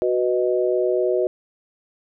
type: chord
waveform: sine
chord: B major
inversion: second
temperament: equal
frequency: 370 / 493.9 / 622.3 Hz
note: F#4 / B4 / D#5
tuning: 0 / 0 / 0 cents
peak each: -20 / -23 / -23 dBFS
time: 0.02-1.27 s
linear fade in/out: 0 ms
effects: none